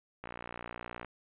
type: click train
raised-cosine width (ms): 0.5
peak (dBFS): -26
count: 49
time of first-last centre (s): 0.24-1.047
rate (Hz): 59.5
effects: resampled to 8000 Hz